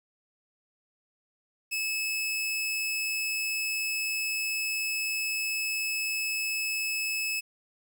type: tone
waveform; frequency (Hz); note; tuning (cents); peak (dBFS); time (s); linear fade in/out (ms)
sawtooth; 2597; E7; -26; -25; 1.71-7.41; 20
effects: 10-bit